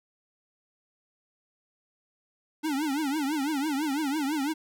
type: tone with vibrato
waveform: square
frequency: 291.3 Hz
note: D4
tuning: 14 cents flat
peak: -27 dBFS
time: 2.63-4.54 s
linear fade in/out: 20 ms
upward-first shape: triangle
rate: 6 Hz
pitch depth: 190 cents each way
effects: none